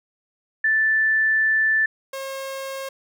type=tone pair in turn; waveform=sine / sawtooth; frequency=1760 / 538.9 Hz; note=A6 / C#5; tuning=0 / -49 cents; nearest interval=octave + minor sixth; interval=2049 cents; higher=first; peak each=-16 / -25 dBFS; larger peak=first; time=0.64-1.86 / 2.13-2.89 s; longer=first; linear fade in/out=5 ms; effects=none